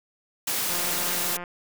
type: high-pass noise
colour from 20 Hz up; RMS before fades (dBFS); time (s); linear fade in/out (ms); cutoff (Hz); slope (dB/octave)
white; -27; 0.47-1.37; 5; 130; 24
type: click train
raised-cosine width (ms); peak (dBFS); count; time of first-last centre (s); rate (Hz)
0.5; -21; 131; 0.7-1.439; 176
effects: none